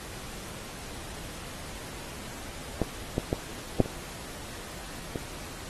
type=clicks; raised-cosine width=2 ms; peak=-12 / -12 / -11 / -6 / -23 / -18 dBFS; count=6; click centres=2.817 / 3.181 / 3.329 / 3.803 / 3.859 / 5.158 s; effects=pink hiss -42 dBFS RMS until 5.69 s + AAC 32 kbps